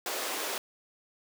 pink high-pass noise, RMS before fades -34 dBFS, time 0.06-0.58 s, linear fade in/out 2 ms, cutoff 360 Hz, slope 24 dB/octave, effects none

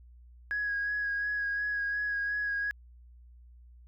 sine tone with vibrato, 1658 Hz, G#6, 3 cents flat, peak -28 dBFS, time 0.51-2.71 s, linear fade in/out 0 ms, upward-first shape sine, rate 2.8 Hz, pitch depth 20 cents each way, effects tanh soft clip ceiling -24 dBFS + added 60 Hz sine -51 dBFS peak until 3.87 s

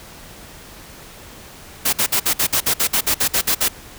white noise bursts, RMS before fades -17 dBFS, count 14, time 1.85-3.685 s, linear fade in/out 10 ms, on 80 ms, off 55 ms, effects pink hiss -40 dBFS RMS until 3.98 s

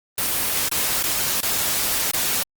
white noise with dropouts, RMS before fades -22 dBFS, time 0.18-2.43 s, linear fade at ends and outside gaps 2 ms, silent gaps 0.687-0.715 / 1.028-1.038 / 1.406-1.43 / 2.113-2.135 s, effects Opus 24 kbps

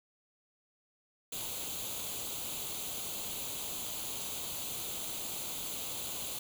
white noise with comb filter, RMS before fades -39 dBFS, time 1.32-6.39 s, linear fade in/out 5 ms, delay 0.28 ms, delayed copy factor +0.7, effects none

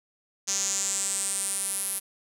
sawtooth tone with band-pass filter sweep, 196 Hz, G3, in tune, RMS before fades -29 dBFS, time 0.47-2 s, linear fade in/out 20 ms, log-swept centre 6400 to 11000 Hz, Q 6.3, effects none

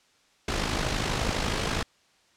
pink noise with amplitude modulation, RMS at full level -25 dBFS, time 0.48-1.83 s, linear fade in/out 5 ms, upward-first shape sine, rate 52.1 Hz, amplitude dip 55%, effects white hiss -63 dBFS RMS until 2.36 s + low-pass 6000 Hz 12 dB/octave

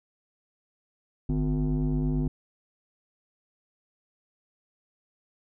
sine tone with frequency modulation, 151.5 Hz, D#3, 46 cents flat, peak -21 dBFS, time 1.29-2.28 s, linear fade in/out 5 ms, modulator 104 Hz, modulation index 1.3, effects tanh soft clip ceiling -22 dBFS

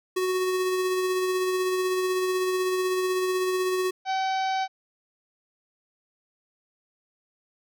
square tone with tremolo, 370 Hz, F#4, in tune, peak -23 dBFS, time 0.16-3.91 s, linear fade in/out 10 ms, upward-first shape sine, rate 16 Hz, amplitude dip 25%
harmonic tone, 764 Hz, G5, 45 cents flat, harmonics 1 / 2 / 3 / 4 / 5 / 6 / 7 / 8, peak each -24 / -36 / -37 / -42 / -40 / -43 / -46 / -48 dBFS, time 4.05-4.68 s, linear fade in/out 50 ms
effects none

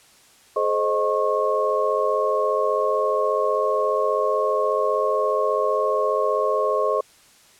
sine tone cluster, 426.6 / 523 / 618 / 1089 Hz, G#4 / C5 / D#5 / C#6, +46 / -1 / -12 / -31 cents, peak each -24 dBFS, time 0.56-7.01 s, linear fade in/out 5 ms, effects white hiss -53 dBFS RMS until 7.59 s + low-pass 10000 Hz 12 dB/octave

